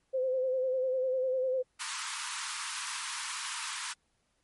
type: tone with vibrato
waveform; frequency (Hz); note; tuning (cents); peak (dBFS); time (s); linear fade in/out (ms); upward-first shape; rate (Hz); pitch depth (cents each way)
sine; 517; C5; -21; -27; 0.13-1.63; 20; sine; 10; 42
type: high-pass noise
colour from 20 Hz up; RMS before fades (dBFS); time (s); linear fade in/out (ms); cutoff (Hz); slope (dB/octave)
pink; -37; 1.79-3.94; 20; 910; 96
effects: pink hiss -75 dBFS RMS until 4.43 s + MP3 48 kbps